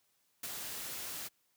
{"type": "noise with ADSR envelope", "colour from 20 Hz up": "white", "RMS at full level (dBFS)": -39, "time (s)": [0.43, 1.29], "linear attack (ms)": 6, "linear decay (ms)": 33, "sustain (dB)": -3, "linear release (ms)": 25, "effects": ["white hiss -75 dBFS RMS until 1.56 s", "high-pass 60 Hz 12 dB/octave"]}